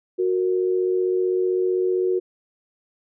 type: tone pair together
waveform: sine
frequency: 367.6 / 463.2 Hz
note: F#4 / A#4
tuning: -11 / -11 cents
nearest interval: major third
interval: 400 cents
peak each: -19 / -26 dBFS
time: 0.18-2.2 s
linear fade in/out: 20 ms
effects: none